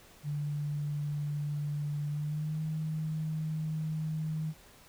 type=tone with pitch glide; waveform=sine; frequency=146.83 to 156.46 Hz; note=D3 to D#3; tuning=0 to +10 cents; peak=-31 dBFS; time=0.23-4.54 s; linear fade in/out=50 ms; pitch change=+110 cents; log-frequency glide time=2.09-2.62 s; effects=pink hiss -57 dBFS RMS until 4.88 s